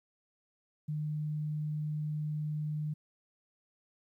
sine tone, 151.6 Hz, D#3, 45 cents flat, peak -32 dBFS, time 0.88-2.94 s, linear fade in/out 10 ms, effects 12-bit

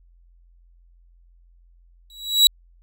40% pulse tone with exponential growth, 3895 Hz, B7, 25 cents flat, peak -6 dBFS, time 2.1-2.47 s, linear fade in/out 1 ms, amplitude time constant 79 ms, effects added 43 Hz sine -51 dBFS peak until 2.82 s

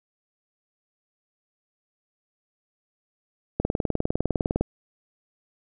click train, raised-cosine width 2 ms, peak -9 dBFS, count 21, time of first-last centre 3.6-4.61 s, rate 19.8 Hz, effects none

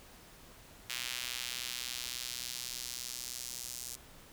square tone with high-pass filter sweep, 61.74 Hz, B1, in tune, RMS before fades -41 dBFS, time 0.89-3.96 s, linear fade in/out 10 ms, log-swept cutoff 2700 to 6600 Hz, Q 1.2, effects pink hiss -56 dBFS RMS until 4.32 s

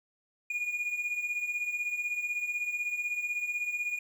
triangle beating tone pair, 2426 / 2442 Hz, D#7 / D#7, -44 / -33 cents, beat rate 16 Hz, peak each -36 / -30 dBFS, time 0.5-3.99 s, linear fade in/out 5 ms, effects 11-bit

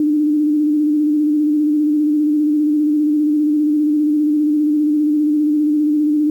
sine tone with vibrato, 300 Hz, D4, 37 cents sharp, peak -12 dBFS, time 0-6.3 s, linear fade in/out 2 ms, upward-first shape square, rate 15 Hz, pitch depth 29 cents each way, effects 8-bit

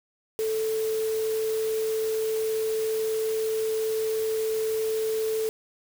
sine tone in noise, 440 Hz, A4, in tune, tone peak -24 dBFS, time 0.39-5.49 s, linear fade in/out 0 ms, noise white, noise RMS -39 dBFS, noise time 0.39-5.49 s, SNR +12 dB, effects none

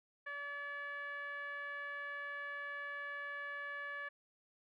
10% pulse tone with low-pass filter, 573 Hz, D5, 43 cents flat, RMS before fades -44 dBFS, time 0.26-4.09 s, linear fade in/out 10 ms, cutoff 1700 Hz, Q 4.1, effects none

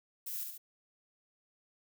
violet noise with echo, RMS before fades -40 dBFS, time 0.26-0.44 s, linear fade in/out 10 ms, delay 70 ms, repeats 2, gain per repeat -4 dB, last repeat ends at 0.58 s, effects none

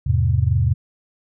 sine chord, E augmented, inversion none, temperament equal with one note detuned, 82.41 / 103.83 / 127.97 Hz, E2 / G#2 / B#2, 0 / 0 / -38 cents, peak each -19 dBFS, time 0.06-0.74 s, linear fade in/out 10 ms, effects none

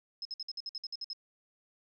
sine tone bursts, 5150 Hz, E8, 41 cents flat, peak -36 dBFS, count 11, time 0.22-1.132 s, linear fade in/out 2 ms, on 32 ms, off 56 ms, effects none

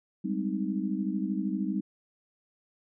sine chord, Ab major seventh, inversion third, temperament just, 194.67 / 207.7 / 259.6 / 311.5 Hz, G3 / Ab3 / C4 / Eb4, -12 / 0 / -13 / +2 cents, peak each -31 / -34 / -35 / -34 dBFS, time 0.24-1.81 s, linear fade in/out 10 ms, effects none

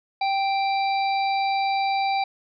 harmonic tone, 784 Hz, G5, in tune, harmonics 1 / 3 / 5 / 6, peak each -21 / -30 / -35 / -37 dBFS, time 0.21-2.24 s, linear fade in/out 5 ms, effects none

